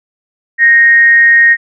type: tone with frequency modulation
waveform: sine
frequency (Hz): 1864.7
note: A#6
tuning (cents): 0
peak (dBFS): -3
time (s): 0.58-1.57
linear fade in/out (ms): 50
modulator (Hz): 259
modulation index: 0.23
effects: none